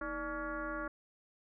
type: tone with frequency modulation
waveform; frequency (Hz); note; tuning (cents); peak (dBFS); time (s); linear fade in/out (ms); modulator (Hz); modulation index
sine; 861; A5; -38; -36; 0.01-0.88; 5; 273; 2.7
effects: none